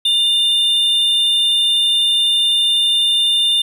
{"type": "tone pair together", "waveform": "triangle", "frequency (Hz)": [2845, 3584], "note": ["F7", "A7"], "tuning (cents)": [31, 31], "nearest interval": "major third", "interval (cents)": 400, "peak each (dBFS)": [-21, -11], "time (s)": [0.05, 3.62], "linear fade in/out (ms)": 5, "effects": []}